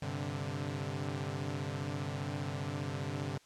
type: chord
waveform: sawtooth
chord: G suspended fourth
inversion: none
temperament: equal with one note detuned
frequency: 98 / 130.81 / 145.82 Hz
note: G2 / C3 / D3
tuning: 0 / 0 / -12 cents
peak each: -37 / -36 / -35 dBFS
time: 0.02-3.38 s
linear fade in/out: 5 ms
effects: white hiss -63 dBFS RMS until 3.45 s + low-pass 7000 Hz 12 dB/octave

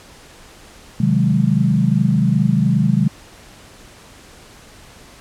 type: chord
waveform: sine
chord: Ab dominant seventh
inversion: first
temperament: equal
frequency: 130.81 / 155.56 / 185 / 207.7 Hz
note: C3 / Eb3 / Gb3 / Ab3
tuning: 0 / 0 / 0 / 0 cents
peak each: -18 dBFS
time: 1-3.08 s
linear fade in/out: 5 ms
effects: pink hiss -43 dBFS RMS until 5.2 s + low-pass 10000 Hz 12 dB/octave

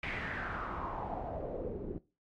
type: noise with low-pass filter sweep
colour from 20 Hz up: pink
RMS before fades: -39 dBFS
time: 0.03-1.98 s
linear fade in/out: 2 ms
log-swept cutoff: 2400 to 340 Hz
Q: 4.6
effects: noise-tail reverb RT60 0.3 s tail -19 dB re dry + AAC 48 kbps

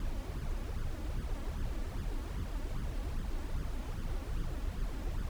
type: noise with flanger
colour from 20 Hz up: brown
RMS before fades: -36 dBFS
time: 0-5.29 s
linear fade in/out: 2 ms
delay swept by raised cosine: 0.6 to 3.6 ms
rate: 2.5 Hz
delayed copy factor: +0.7
effects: none

